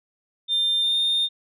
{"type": "tone with pitch glide", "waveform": "sine", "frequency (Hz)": [3600, 3640], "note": ["A7", "A#7"], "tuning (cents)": [39, -42], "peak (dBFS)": -17, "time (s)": [0.48, 1.29], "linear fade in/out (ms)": 50, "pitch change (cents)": 19, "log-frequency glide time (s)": [0.8, 0.97], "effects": ["tanh soft clip ceiling -17 dBFS"]}